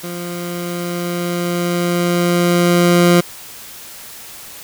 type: tone with level ramp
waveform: 20% pulse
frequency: 174.61 Hz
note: F3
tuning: in tune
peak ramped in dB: -20 to -3 dBFS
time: 0.03-3.21 s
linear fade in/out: 10 ms
effects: white hiss -35 dBFS RMS until 4.63 s